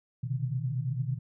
sine tone cluster, 123.1 / 132.2 / 146.4 / 156.5 Hz, B2 / C3 / D3 / D#3, -5 / +18 / -5 / +10 cents, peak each -31 / -34 / -39 / -37 dBFS, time 0.23-1.19 s, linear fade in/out 10 ms, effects none

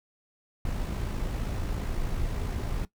brown noise with amplitude modulation, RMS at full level -29 dBFS, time 0.65-2.85 s, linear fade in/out 2 ms, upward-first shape sine, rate 55 Hz, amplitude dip 35%, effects noise-tail reverb RT60 0.1 s tail -17 dB re dry

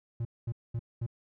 triangle tone bursts, 116.54 Hz, A#2, in tune, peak -28 dBFS, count 4, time 0.2-1.064 s, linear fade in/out 5 ms, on 51 ms, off 220 ms, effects none

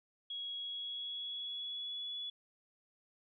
sine tone with pitch glide, 3322 to 3408 Hz, G#7 to G#7, 0 to +44 cents, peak -39 dBFS, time 0.3-2.3 s, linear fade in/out 5 ms, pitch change +44 cents, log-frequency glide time 0.56-2.13 s, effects none

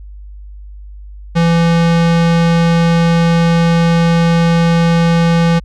square tone, 168 Hz, E3, 33 cents sharp, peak -9 dBFS, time 1.35-5.6 s, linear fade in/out 20 ms, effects added 50 Hz sine -29 dBFS peak until 5.64 s + low-pass 5000 Hz 12 dB/octave

